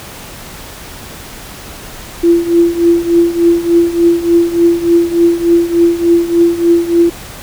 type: tone with tremolo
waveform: sine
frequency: 340.6 Hz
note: F4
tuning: 43 cents flat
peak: -3 dBFS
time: 2.23-7.1 s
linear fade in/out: 10 ms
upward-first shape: triangle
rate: 3.4 Hz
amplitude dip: 85%
effects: pink hiss -30 dBFS RMS until 7.42 s